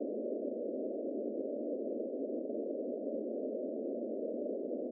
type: band-pass noise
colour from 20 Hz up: white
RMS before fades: -38 dBFS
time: 0-4.91 s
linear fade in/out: 10 ms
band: 220 to 620 Hz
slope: 96 dB/octave
effects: none